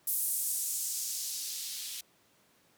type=noise with band-pass filter sweep; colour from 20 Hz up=violet; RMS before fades=-35 dBFS; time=0.07-2.01 s; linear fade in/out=5 ms; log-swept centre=11000 to 3300 Hz; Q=1.4; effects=pink hiss -66 dBFS RMS until 2.77 s + high-pass 150 Hz 12 dB/octave